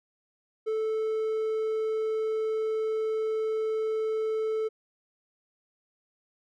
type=tone; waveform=triangle; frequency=438.4 Hz; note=A4; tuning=6 cents flat; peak=-24 dBFS; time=0.66-4.69 s; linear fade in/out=20 ms; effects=none